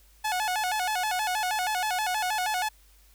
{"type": "tone with vibrato", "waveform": "sawtooth", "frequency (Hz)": 793, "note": "G5", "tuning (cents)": 20, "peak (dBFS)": -22, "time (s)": [0.24, 2.69], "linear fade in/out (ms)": 10, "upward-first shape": "square", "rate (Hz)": 6.3, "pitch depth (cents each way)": 140, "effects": ["added 50 Hz sine -56 dBFS peak until 3.14 s", "white hiss -61 dBFS RMS until 3.14 s"]}